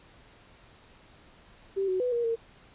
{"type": "tone with pitch steps", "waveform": "sine", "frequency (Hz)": [389.5, 372.1, 496.5, 473.3, 458.1], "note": ["G4", "F#4", "B4", "A#4", "A#4"], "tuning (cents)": [-11, 10, 9, 26, -30], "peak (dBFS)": -25, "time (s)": [1.76, 2.36], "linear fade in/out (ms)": 20, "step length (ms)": 120, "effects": ["pink hiss -56 dBFS RMS until 2.74 s", "resampled to 8000 Hz"]}